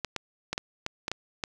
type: clicks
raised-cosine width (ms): 0.2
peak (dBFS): -13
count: 8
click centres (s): 0.047 / 0.163 / 0.53 / 0.579 / 0.864 / 1.081 / 1.116 / 1.438
effects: none